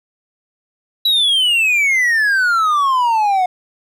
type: exponential sweep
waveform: triangle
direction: down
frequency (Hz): 3951 to 720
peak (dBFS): -10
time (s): 1.05-3.46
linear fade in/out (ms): 5
effects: none